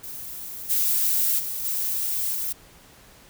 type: noise with level steps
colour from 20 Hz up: violet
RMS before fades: -36 / -22 / -30 / -26 / -28 dBFS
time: 0.03-2.53 s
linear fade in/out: 10 ms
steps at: 0.69 / 1.38 / 1.64 / 2.33 s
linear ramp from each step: 20 ms
effects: pink hiss -51 dBFS RMS until 3.29 s